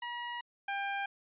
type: tone pair in turn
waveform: 20% pulse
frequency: 960 / 796.4 Hz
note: B5 / G5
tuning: -49 / +27 cents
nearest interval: minor third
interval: 324 cents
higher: first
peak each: -32 / -28 dBFS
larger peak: second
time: 0.02-0.41 / 0.68-1.06 s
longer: first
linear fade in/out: 5 ms
effects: resampled to 8000 Hz